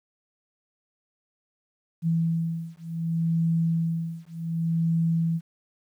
sine beating tone pair, 164.81 / 165.48 Hz, E3 / E3, 0 / +7 cents, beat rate 0.67 Hz, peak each -26 dBFS, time 2.02-5.41 s, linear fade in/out 50 ms, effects 10-bit

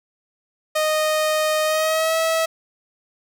sawtooth tone with pitch glide, 619 to 648.6 Hz, D#5 to E5, -9 to -28 cents, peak -14 dBFS, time 0.75-2.46 s, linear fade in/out 10 ms, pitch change +81 cents, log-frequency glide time 1.64-2.17 s, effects none

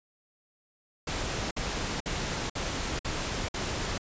pink noise bursts, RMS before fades -32 dBFS, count 6, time 1.07-3.98 s, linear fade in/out 5 ms, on 440 ms, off 54 ms, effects resampled to 16000 Hz

